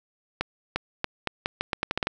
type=accelerating click train; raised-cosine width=0.3 ms; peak=-9 dBFS; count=12; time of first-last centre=0.41-2.071 s; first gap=350 ms; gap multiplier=0.81; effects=none